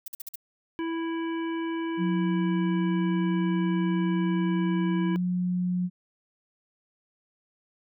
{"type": "noise bursts", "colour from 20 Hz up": "violet", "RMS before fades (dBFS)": -36, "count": 5, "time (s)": [0.06, 0.357], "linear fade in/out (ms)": 5, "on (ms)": 21, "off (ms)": 48}
{"type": "harmonic tone", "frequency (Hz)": 329.6, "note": "E4", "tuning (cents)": 0, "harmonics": [1, 3, 5, 7, 9], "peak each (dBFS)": [-28, -38, -42, -45, -47], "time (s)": [0.79, 5.16], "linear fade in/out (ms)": 0}
{"type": "tone", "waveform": "sine", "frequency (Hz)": 180, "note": "F#3", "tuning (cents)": -47, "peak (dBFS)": -24, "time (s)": [1.97, 5.9], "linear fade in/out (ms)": 50}
{"effects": []}